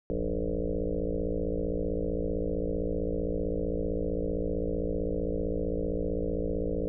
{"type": "tone with frequency modulation", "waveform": "sine", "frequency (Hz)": 240.7, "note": "B3", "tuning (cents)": -44, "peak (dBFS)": -27, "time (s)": [0.1, 6.88], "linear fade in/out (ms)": 0, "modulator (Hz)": 55.5, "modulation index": 5.4, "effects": []}